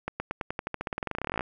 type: accelerating click train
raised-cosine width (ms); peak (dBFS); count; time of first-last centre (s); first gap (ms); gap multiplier
0.5; -15; 27; 0.08-1.408; 120; 0.92
effects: none